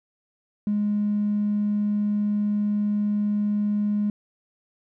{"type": "tone", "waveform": "triangle", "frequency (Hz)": 207.6, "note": "G#3", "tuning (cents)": 0, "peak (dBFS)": -17, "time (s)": [0.67, 4.1], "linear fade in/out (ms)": 2, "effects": ["tanh soft clip ceiling -18 dBFS"]}